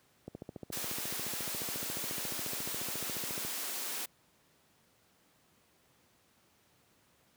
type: click train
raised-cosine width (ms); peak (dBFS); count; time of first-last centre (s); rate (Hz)
2; -28; 46; 0.28-3.449; 14.2
type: high-pass noise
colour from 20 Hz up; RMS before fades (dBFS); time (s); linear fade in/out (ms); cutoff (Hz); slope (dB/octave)
white; -38; 0.72-4.06; 10; 200; 96
effects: pink hiss -68 dBFS RMS until 7.36 s + high-pass 100 Hz 12 dB/octave